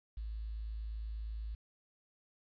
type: tone with quantisation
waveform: sine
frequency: 54.2 Hz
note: A1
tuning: 25 cents flat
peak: -38 dBFS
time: 0.17-1.55 s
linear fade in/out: 5 ms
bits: 11
effects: resampled to 11025 Hz